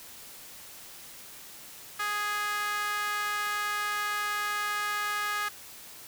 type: tone with high-pass filter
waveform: sawtooth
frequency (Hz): 415.3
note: G#4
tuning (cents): 0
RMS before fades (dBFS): -31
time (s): 1.99-5.49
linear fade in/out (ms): 10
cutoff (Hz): 1400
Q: 3.4
effects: white hiss -47 dBFS RMS until 6.07 s